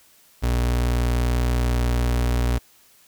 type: tone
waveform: 35% pulse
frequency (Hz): 60.4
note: B1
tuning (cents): -38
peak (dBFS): -17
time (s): 0.42-2.59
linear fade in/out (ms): 20
effects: white hiss -55 dBFS RMS until 3.07 s